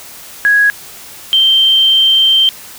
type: tone pair in turn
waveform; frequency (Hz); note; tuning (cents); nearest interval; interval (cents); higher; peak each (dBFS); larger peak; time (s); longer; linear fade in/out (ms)
sine; 1661.2 / 3136; G#6 / G7; 0 / 0; major seventh; 1100; second; -6; neither; 0.45-0.7 / 1.33-2.49; second; 0
effects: white hiss -33 dBFS RMS until 2.78 s